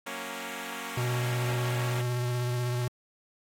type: chord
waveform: 5% pulse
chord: F# major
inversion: none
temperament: equal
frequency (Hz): 185 / 233.1 / 277.2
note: F#3 / A#3 / C#4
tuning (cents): 0 / 0 / 0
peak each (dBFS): -32 / -27 / -28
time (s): 0.06-2.02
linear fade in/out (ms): 10
type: tone with vibrato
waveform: square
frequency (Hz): 122.7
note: B2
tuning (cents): -11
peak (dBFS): -28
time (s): 0.97-2.88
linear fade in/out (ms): 5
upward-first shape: triangle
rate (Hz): 16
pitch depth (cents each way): 25
effects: AAC 64 kbps